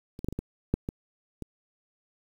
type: clicks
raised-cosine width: 3 ms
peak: -28 / -20 / -15 / -24 / -18 / -10 / -18 / -23 dBFS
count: 8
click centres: 0.191 / 0.245 / 0.286 / 0.326 / 0.39 / 0.74 / 0.889 / 1.423 s
effects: 8-bit